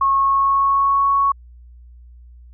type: tone with pitch glide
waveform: sine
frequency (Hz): 1092 to 1110.4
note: C#6 to C#6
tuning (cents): -26 to +3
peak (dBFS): -13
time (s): 0.01-1.32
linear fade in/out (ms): 5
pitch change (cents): +29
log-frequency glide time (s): 0.12-1.07
effects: added 60 Hz sine -40 dBFS peak until 2.53 s